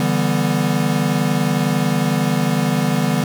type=chord; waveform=square; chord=E minor seventh; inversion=third; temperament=equal with one note detuned; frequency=145.06 / 164.81 / 196 / 246.9 Hz; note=D3 / E3 / G3 / B3; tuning=-21 / 0 / 0 / 0 cents; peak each=-22 dBFS; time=0-3.24 s; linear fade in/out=2 ms; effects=none